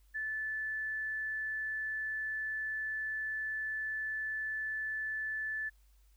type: tone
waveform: sine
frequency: 1745 Hz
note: A6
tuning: 15 cents flat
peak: -34 dBFS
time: 0.14-5.7 s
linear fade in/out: 20 ms
effects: added 50 Hz sine -61 dBFS peak until 6.16 s + white hiss -74 dBFS RMS until 6.16 s